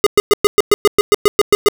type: tone bursts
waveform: square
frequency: 412.9 Hz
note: G#4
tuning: 10 cents flat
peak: -6 dBFS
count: 13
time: 0.04-1.685 s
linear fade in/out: 0 ms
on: 25 ms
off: 110 ms
effects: none